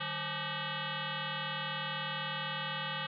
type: tone with frequency modulation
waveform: sine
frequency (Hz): 880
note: A5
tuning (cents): 0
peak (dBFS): -34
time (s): 0-3.07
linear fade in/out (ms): 10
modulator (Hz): 344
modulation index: 7.8
effects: none